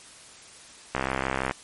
click train, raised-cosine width 0.5 ms, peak -10 dBFS, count 38, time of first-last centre 0.95-1.511 s, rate 66 Hz, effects white hiss -48 dBFS RMS until 1.63 s + MP3 48 kbps

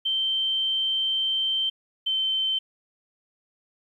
sine tone pair in turn, 3120 / 3093 Hz, G7 / G7, -9 / -24 cents, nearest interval unison, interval 15 cents, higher first, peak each -22 dBFS, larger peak neither, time 0.05-1.7 / 2.06-2.59 s, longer first, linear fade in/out 10 ms, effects 10-bit

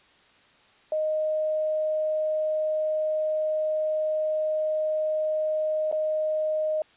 sine tone with dropouts, 620 Hz, D#5, 6 cents flat, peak -23 dBFS, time 0.92-6.82 s, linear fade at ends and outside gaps 2 ms, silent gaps 5.915-5.925 s, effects white hiss -58 dBFS RMS until 6.96 s + resampled to 8000 Hz

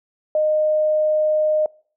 sine tone, 615 Hz, D#5, 20 cents flat, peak -15 dBFS, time 0.35-1.66 s, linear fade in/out 2 ms, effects noise-tail reverb RT60 0.5 s tail -25 dB re dry

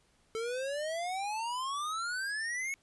square exponential sweep, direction up, 440 to 2217 Hz, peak -34 dBFS, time 0.35-2.74 s, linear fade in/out 0 ms, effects pink hiss -69 dBFS RMS until 2.82 s + resampled to 24000 Hz

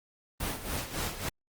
pink noise with tremolo, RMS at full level -32 dBFS, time 0.4-1.29 s, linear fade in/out 5 ms, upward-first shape sine, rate 3.6 Hz, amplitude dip 70%, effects Opus 32 kbps

